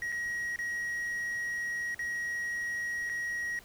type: tone with dropouts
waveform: triangle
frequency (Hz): 1898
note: A#6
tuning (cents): +31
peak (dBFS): -30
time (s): 0.02-3.59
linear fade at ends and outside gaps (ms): 1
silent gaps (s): 0.12-0.124 / 0.56-0.589 / 1.945-1.992 / 3.093-3.097
effects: pink hiss -55 dBFS RMS until 3.64 s